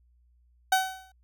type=tone with exponential decay; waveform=30% pulse; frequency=757 Hz; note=F#5; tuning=39 cents sharp; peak=-15 dBFS; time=0.72-1.12 s; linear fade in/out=5 ms; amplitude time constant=85 ms; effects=added 60 Hz sine -60 dBFS peak until 1.23 s